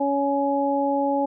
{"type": "harmonic tone", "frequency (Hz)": 280, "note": "C#4", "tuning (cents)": 18, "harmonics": [1, 2, 3], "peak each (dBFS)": [-24, -24, -24], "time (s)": [0, 1.26], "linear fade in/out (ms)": 10, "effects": []}